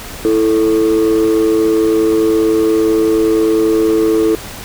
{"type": "tone pair together", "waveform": "sine", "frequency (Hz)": [330, 439.6], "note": ["E4", "A4"], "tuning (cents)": [2, -2], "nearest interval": "perfect fourth", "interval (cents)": 496, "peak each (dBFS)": -10, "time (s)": [0.25, 4.35], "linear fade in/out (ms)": 0, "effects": ["tanh soft clip ceiling -6 dBFS", "pink hiss -29 dBFS RMS until 4.64 s"]}